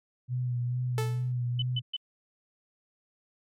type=tone with vibrato; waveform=sine; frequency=123.47 Hz; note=B2; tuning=in tune; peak=-27 dBFS; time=0.28-1.82 s; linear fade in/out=50 ms; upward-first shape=sine; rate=2.3 Hz; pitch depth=30 cents each way
type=tone with exponential decay; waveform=sawtooth; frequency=437.4 Hz; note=A4; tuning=10 cents flat; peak=-24 dBFS; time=0.98-1.32 s; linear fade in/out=1 ms; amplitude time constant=73 ms
type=tone bursts; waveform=sine; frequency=3008 Hz; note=F#7; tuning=28 cents sharp; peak=-29 dBFS; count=3; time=1.59-1.966 s; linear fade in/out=5 ms; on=32 ms; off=140 ms
effects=MP3 64 kbps